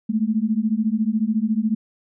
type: beating tone pair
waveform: sine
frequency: 211.3 / 225.3 Hz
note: G#3 / A3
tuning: +30 / +41 cents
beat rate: 14 Hz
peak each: -21 / -21 dBFS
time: 0.09-1.75 s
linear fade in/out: 10 ms
effects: none